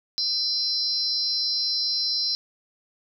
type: tone cluster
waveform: sine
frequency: 4112 / 4885 / 5430 Hz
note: C8 / D#8 / F8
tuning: -31 / -33 / -50 cents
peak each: -27 dBFS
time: 0.18-2.35 s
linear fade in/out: 0 ms
effects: none